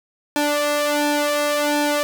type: tone with flanger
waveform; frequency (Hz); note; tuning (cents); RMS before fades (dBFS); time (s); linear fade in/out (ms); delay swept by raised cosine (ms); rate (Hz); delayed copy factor
sawtooth; 293.7; D4; 0; -20; 0.36-2.03; 0; 1.2 to 1.87; 1.4; +0.8
effects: none